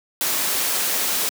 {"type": "noise", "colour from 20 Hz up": "white", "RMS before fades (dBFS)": -22, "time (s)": [0.21, 1.29], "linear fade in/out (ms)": 0, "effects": ["high-pass 200 Hz 12 dB/octave"]}